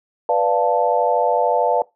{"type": "chord", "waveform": "sine", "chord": "B half-diminished seventh", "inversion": "none", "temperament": "equal", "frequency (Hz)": [493.9, 587.3, 698.5, 880], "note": ["B4", "D5", "F5", "A5"], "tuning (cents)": [0, 0, 0, 0], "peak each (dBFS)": -20, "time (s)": [0.29, 1.82], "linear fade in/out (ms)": 2, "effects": ["noise-tail reverb RT60 0.2 s tail -21 dB re dry"]}